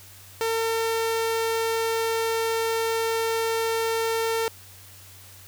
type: tone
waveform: sawtooth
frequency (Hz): 452.6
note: A4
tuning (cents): +49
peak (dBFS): -19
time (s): 0.41-4.48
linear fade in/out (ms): 0
effects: added 95 Hz sine -50 dBFS peak until 5.47 s + white hiss -48 dBFS RMS until 5.47 s